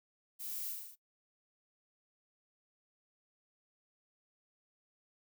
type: noise with echo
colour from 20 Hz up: violet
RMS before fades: -44 dBFS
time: 0.39-0.73 s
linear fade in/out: 20 ms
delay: 38 ms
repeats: 6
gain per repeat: -2 dB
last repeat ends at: 0.958 s
effects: noise-tail reverb RT60 0.1 s tail -19 dB re dry

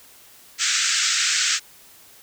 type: band-pass noise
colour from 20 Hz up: white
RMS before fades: -21 dBFS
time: 0.58-1.6 s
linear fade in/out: 50 ms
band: 1300 to 7900 Hz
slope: 96 dB/octave
effects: white hiss -49 dBFS RMS until 2.22 s

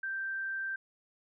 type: tone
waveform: sine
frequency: 1568 Hz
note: G6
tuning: in tune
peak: -33 dBFS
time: 0.03-0.76 s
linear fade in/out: 5 ms
effects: none

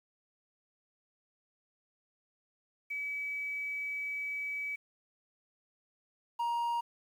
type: tone pair in turn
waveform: sine / triangle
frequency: 2286 / 941.9 Hz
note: D7 / A#5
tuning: -47 / +18 cents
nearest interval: octave + minor third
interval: 1535 cents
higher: first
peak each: -34 / -28 dBFS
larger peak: second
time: 2.9-4.76 / 6.39-6.81 s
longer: first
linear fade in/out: 10 ms
effects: 10-bit

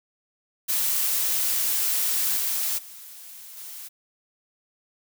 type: noise with level steps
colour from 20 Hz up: blue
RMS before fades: -24 / -26 / -43 / -39 dBFS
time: 0.68-3.89 s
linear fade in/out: 20 ms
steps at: 2.36 / 2.77 / 3.56 s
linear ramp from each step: 20 ms
effects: none

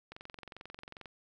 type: click train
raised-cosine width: 0.3 ms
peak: -30 dBFS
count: 22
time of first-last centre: 0.12-1.058 s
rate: 22.4 Hz
effects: none

